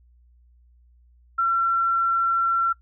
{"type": "tone", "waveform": "sine", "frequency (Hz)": 1357, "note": "E6", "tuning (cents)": 50, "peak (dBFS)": -18, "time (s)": [1.38, 2.73], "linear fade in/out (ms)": 10, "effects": ["noise-tail reverb RT60 0.1 s tail -20 dB re dry", "added 60 Hz sine -53 dBFS peak until 2.81 s"]}